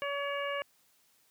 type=harmonic tone; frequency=566 Hz; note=C#5; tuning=36 cents sharp; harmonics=1 / 2 / 3 / 4 / 5; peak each=-35 / -38 / -40 / -41 / -42 dBFS; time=0.02-0.62 s; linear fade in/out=0 ms; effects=white hiss -68 dBFS RMS until 1.3 s + high-pass 80 Hz 12 dB/octave